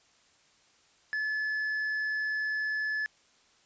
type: tone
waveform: triangle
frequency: 1725 Hz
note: A6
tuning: 35 cents flat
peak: -27 dBFS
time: 1.13-3.06 s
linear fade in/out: 0 ms
effects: white hiss -64 dBFS RMS until 3.65 s + resampled to 16000 Hz